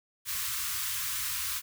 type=band-stop noise; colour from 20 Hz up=white; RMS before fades=-33 dBFS; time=0.25-1.62 s; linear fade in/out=50 ms; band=130 to 1000 Hz; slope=96 dB/octave; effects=none